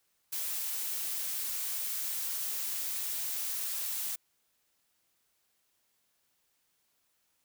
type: noise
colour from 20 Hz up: blue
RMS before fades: -35 dBFS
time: 0.32-4.16 s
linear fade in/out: 10 ms
effects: white hiss -75 dBFS RMS until 7.44 s